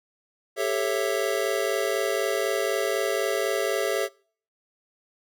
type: chord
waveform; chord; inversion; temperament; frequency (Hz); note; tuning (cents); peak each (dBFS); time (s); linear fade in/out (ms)
square; A dominant seventh; third; just; 396 / 440 / 550 / 660; G4 / A4 / C#5 / E5; +18 / 0 / -14 / +2; -30; 0.56-4.09; 50
effects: noise-tail reverb RT60 0.5 s tail -25 dB re dry